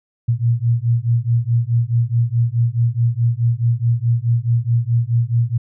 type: beating tone pair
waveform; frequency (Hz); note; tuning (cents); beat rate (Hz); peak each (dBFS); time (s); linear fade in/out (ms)
sine; 115.5 / 120.2; A#2 / B2; -16 / -46; 4.7; -17; 0.28-5.58; 10
effects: none